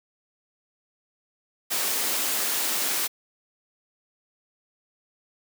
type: high-pass noise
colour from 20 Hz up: white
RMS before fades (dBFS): -26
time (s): 1.7-3.08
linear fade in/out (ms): 20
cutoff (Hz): 210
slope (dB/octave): 24
effects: none